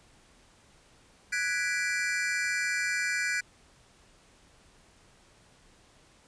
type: chord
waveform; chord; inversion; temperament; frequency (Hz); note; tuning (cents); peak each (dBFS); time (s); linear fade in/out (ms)
square; G# half-diminished seventh; third; equal; 1480 / 1661.2 / 1975.5 / 2349; F#6 / G#6 / B6 / D7; 0 / 0 / 0 / 0; -34; 1.32-3.41; 10
effects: pink hiss -60 dBFS RMS until 6.27 s + resampled to 22050 Hz